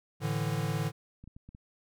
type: chord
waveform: square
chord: A suspended fourth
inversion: none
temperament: equal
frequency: 110 / 146.83 / 164.81 Hz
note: A2 / D3 / E3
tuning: 0 / 0 / 0 cents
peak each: -35 / -33 / -36 dBFS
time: 0.2-0.92 s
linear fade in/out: 50 ms
type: clicks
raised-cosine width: 5 ms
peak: -36 dBFS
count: 5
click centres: 1.24 / 1.276 / 1.365 / 1.49 / 1.549 s
effects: none

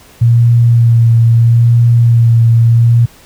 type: tone with vibrato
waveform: sine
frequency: 116.9 Hz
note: A#2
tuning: 5 cents sharp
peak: -4 dBFS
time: 0.21-3.06 s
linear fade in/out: 10 ms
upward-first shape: sine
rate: 0.77 Hz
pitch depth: 21 cents each way
effects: pink hiss -41 dBFS RMS until 3.25 s

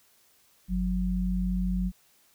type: tone pair together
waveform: sine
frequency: 48.47 / 183 Hz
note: G1 / F#3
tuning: -19 / -19 cents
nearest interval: octave + major seventh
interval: 2300 cents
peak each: -28 / -27 dBFS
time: 0.68-1.92 s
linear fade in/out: 50 ms
effects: white hiss -63 dBFS RMS until 2.34 s

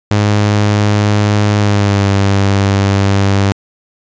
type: tone with pitch glide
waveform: sawtooth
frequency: 103.83 to 98.86 Hz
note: G#2 to G2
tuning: 0 to +15 cents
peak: -5 dBFS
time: 0.11-3.52 s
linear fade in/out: 0 ms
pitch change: -85 cents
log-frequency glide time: 1.56-2.11 s
effects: resampled to 16000 Hz

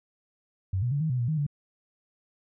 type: tone with pitch steps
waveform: sine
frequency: 94.8 / 122.3 / 142.9 / 158.5 / 126.1 / 119.7 / 156.6 / 144.8 Hz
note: F#2 / B2 / D3 / D#3 / B2 / A#2 / D#3 / D3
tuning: +43 / -16 / -47 / +32 / +36 / +46 / +11 / -24 cents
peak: -24 dBFS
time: 0.73-1.466 s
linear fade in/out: 5 ms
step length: 92 ms
effects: none

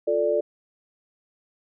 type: chord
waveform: sine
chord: D minor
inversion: first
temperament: just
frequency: 352.4 / 440.5 / 587.3 Hz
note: F4 / A4 / D5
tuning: +16 / +2 / 0 cents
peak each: -28 / -24 / -22 dBFS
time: 0.07-0.41 s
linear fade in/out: 10 ms
effects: none

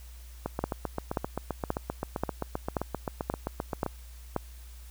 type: two click trains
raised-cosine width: 1 ms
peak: -13 / -16 dBFS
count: 8 / 27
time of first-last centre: 0.64-4.363 / 0.46-3.863 s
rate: 1.88 / 7.64 Hz
effects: added 60 Hz sine -44 dBFS peak until 4.9 s + white hiss -56 dBFS RMS until 4.9 s

